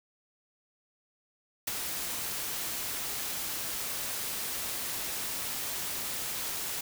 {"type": "noise with ADSR envelope", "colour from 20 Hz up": "white", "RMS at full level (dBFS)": -29, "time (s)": [1.67, 6.81], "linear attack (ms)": 8, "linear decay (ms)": 13, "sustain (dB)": -6, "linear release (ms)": 5, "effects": []}